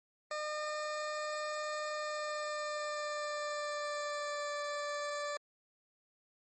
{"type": "tone with pitch glide", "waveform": "20% pulse", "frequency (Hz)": [606, 584.7], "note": ["D#5", "D5"], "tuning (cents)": [-46, -8], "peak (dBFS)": -31, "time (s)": [0.31, 5.37], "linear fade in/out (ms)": 2, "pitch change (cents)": -62, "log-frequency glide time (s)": [1.9, 4.54], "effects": ["MP3 32 kbps"]}